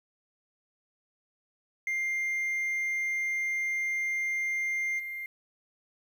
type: tone with level steps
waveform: sine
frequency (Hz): 2100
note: C7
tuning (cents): +6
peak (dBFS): -25 / -34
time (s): 1.87-5.26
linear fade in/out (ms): 2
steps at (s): 4.98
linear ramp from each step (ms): 20
effects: tanh soft clip ceiling -27 dBFS + 9-bit